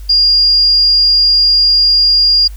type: tone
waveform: sine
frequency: 4825 Hz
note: D8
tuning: 46 cents sharp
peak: -6 dBFS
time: 0.09-2.48 s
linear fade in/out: 10 ms
effects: added 50 Hz sine -25 dBFS peak until 2.56 s + white hiss -45 dBFS RMS until 2.56 s